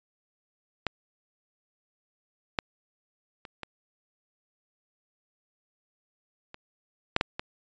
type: clicks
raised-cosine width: 0.3 ms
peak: -12 / -9 / -26 / -20 / -26 / -6 / -8 / -16 dBFS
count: 8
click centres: 0.867 / 2.588 / 3.452 / 3.633 / 6.544 / 7.164 / 7.211 / 7.395 s
effects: resampled to 16000 Hz